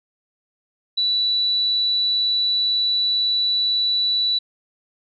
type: tone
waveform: sine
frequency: 3951 Hz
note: B7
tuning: in tune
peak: -17 dBFS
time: 0.97-4.39 s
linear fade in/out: 10 ms
effects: none